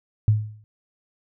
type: tone with exponential decay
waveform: sine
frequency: 107 Hz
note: A2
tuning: 48 cents flat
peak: -11 dBFS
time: 0.28-0.64 s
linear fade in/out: 0 ms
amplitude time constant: 77 ms
effects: none